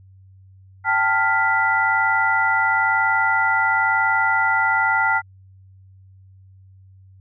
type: tone cluster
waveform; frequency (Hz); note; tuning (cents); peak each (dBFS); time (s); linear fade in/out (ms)
sine; 782 / 883 / 1401 / 1983; G5 / A5 / F6 / B6; -4 / +6 / +5 / +7; -25 / -21 / -19 / -22; 0.84-5.22; 50
effects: added 95 Hz sine -45 dBFS peak until 7.2 s